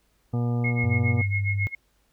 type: harmonic tone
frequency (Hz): 120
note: B2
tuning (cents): -49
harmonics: 1 / 2 / 3 / 4 / 5 / 6 / 7 / 8 / 10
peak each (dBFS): -23 / -29 / -42 / -36 / -46 / -41 / -45 / -53 / -47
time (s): 0.33-1.22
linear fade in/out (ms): 10
type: tone with tremolo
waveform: sine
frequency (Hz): 2163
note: C#7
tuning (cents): -43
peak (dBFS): -24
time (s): 0.64-1.75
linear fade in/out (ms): 5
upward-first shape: sine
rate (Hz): 7.3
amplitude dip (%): 95
type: tone with pitch glide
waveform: sine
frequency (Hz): 98 to 99.89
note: G2 to G2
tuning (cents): 0 to +33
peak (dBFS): -23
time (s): 0.84-1.67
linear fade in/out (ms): 0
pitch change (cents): +33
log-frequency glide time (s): 1.13-1.34
effects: added 50 Hz sine -68 dBFS peak until 2.12 s + pink hiss -68 dBFS RMS until 2.12 s